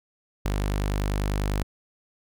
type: tone with ADSR envelope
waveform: sawtooth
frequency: 50.1 Hz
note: G1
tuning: 38 cents sharp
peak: -18 dBFS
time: 0.45-1.63 s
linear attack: 10 ms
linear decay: 5 ms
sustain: -2 dB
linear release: 7 ms
effects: none